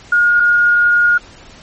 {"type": "tone pair in turn", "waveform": "sine", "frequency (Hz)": [1430, 1430], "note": ["F6", "F6"], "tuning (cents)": [41, 41], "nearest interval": "unison", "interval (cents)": 0, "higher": "neither", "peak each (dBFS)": -8, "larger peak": "neither", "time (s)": [[0.12, 0.4], [0.4, 1.18]], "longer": "second", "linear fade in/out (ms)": 5, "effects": ["pink hiss -40 dBFS RMS until 1.62 s", "MP3 32 kbps"]}